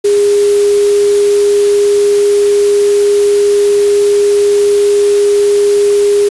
sine tone in noise, 407.8 Hz, G#4, 32 cents flat, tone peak -6 dBFS, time 0.04-6.29 s, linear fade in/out 10 ms, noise white, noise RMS -24 dBFS, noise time 0.04-6.29 s, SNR +15 dB, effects resampled to 24000 Hz

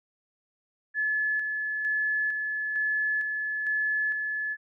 sine tone with tremolo, 1719 Hz, A6, 41 cents flat, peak -24 dBFS, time 0.94-4.57 s, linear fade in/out 50 ms, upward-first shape square, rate 1.1 Hz, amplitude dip 35%, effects none

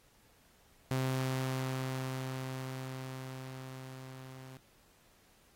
sawtooth tone with level ramp, 130.81 Hz, C3, in tune, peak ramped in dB -26 to -44 dBFS, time 0.91-4.57 s, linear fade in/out 0 ms, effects pink hiss -66 dBFS RMS until 5.55 s + AAC 48 kbps

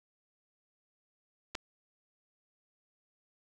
clicks, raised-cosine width 0.2 ms, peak -26 / -18 dBFS, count 2, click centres 1.549 / 1.552 s, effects none

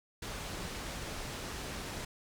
pink low-pass noise, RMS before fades -41 dBFS, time 0.22-2.05 s, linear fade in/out 5 ms, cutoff 8600 Hz, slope 12 dB/octave, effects none

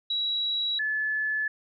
sine tone pair in turn, 3888 / 1726.9 Hz, B7 / A6, -28 / -33 cents, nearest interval octave + major second, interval 1405 cents, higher first, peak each -25 dBFS, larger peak neither, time 0.1-0.79 / 0.79-1.48 s, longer neither, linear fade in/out 5 ms, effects none

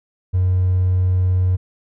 triangle tone with hard clipping, 91.8 Hz, F#2, 13 cents flat, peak -14 dBFS, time 0.33-1.57 s, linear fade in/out 20 ms, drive 4 dB, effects none

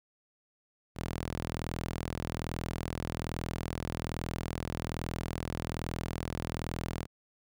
sawtooth tone with high-pass filter, 41.2 Hz, E1, in tune, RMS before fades -37 dBFS, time 0.95-7.07 s, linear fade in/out 50 ms, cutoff 87 Hz, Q 0.73, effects none

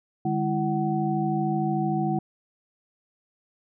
sine tone cluster, 150.5 / 203.8 / 333.5 / 751 Hz, D3 / G#3 / E4 / F#5, +43 / -32 / +20 / +26 cents, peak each -28 dBFS, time 0.25-2.19 s, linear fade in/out 5 ms, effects none

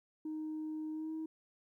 sine tone with pitch glide, 310.9 to 317.4 Hz, D#4 to D#4, -1 to +35 cents, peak -36 dBFS, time 0.25-1.26 s, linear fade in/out 5 ms, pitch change +36 cents, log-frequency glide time 0.92-1.12 s, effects tanh soft clip ceiling -35 dBFS + 13-bit

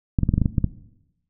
clicks, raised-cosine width 5 ms, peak -6 dBFS, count 9, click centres 0.188 / 0.233 / 0.291 / 0.339 / 0.38 / 0.417 / 0.458 / 0.582 / 0.643 s, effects noise-tail reverb RT60 0.9 s tail -17 dB re dry

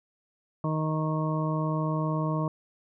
harmonic tone, 156.2 Hz, D#3, 7 cents sharp, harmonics 1 / 2 / 3 / 4 / 6 / 7, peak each -27 / -33 / -39 / -35 / -38 / -35 dBFS, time 0.64-2.48 s, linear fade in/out 2 ms, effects none

